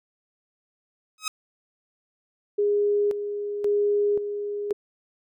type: tone with exponential growth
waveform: 10% pulse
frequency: 1270 Hz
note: D#6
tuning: 35 cents sharp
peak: -14 dBFS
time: 1.18-1.28 s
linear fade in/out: 2 ms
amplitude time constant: 21 ms
type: tone with tremolo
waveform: sine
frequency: 411.1 Hz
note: G#4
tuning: 18 cents flat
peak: -19 dBFS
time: 2.58-4.73 s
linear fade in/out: 10 ms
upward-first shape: square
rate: 0.94 Hz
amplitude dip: 60%
effects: none